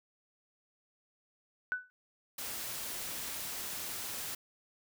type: tone with exponential decay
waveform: sine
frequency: 1493 Hz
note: F#6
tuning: 15 cents sharp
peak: -27 dBFS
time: 1.72-1.9 s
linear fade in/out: 0 ms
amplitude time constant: 38 ms
type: noise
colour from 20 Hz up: white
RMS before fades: -40 dBFS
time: 2.38-4.35 s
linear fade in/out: 5 ms
effects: none